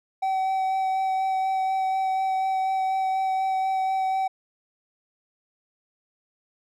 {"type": "tone with vibrato", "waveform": "triangle", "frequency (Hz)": 763, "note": "G5", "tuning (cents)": -47, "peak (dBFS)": -20, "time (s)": [0.22, 4.28], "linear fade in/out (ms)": 10, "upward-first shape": "sine", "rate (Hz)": 4.1, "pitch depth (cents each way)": 10, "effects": []}